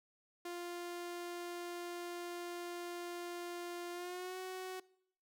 sawtooth tone with pitch glide, 349.2 to 372.1 Hz, F4 to F#4, 0 to +10 cents, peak -38 dBFS, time 0.45-4.8 s, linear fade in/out 5 ms, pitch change +110 cents, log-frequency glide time 3.92-4.38 s, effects noise-tail reverb RT60 0.7 s tail -22 dB re dry

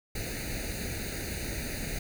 pink noise with comb filter, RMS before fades -35 dBFS, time 0.15-1.99 s, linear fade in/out 5 ms, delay 0.46 ms, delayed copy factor +0.95, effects none

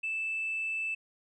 sine tone with hard clipping, 2637 Hz, E7, in tune, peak -31 dBFS, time 0.03-0.95 s, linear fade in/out 10 ms, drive 1 dB, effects resampled to 24000 Hz

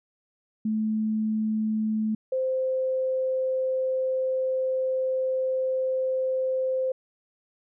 sine tone pair in turn, 217.2 / 520.3 Hz, A3 / C5, -22 / -10 cents, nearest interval octave + minor third, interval 1512 cents, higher second, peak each -23 dBFS, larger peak neither, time 0.65-2.15 / 2.32-6.92 s, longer second, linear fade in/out 5 ms, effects none

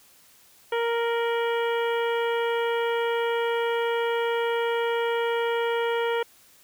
harmonic tone with a mistuned harmonic, 466.2 Hz, A#4, in tune, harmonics 1 / 2 / 3 / 4 / 5 / 6 / 7, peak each -24 / -30 / -34 / -36 / -38 / -40 / -41 dBFS, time 0.72-6.23 s, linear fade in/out 5 ms, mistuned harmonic 6, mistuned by +63 cents, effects white hiss -56 dBFS RMS until 6.63 s

